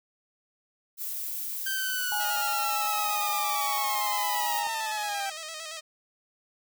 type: noise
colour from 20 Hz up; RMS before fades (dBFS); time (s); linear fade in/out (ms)
violet; -34; 0.97-4.63; 50
type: linear sweep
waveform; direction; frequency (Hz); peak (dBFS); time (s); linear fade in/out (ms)
sawtooth; down; 1568 to 778; -26; 1.66-5.3; 5
type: tone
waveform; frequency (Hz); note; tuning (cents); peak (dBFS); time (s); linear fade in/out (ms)
sine; 830.6; G#5; 0; -30; 2.12-4.67; 0
type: tone with vibrato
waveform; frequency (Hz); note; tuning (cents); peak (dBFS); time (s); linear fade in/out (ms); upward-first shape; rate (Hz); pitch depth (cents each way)
5% pulse; 636; D#5; +38; -25; 2.19-5.81; 20; square; 8.8; 46
effects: none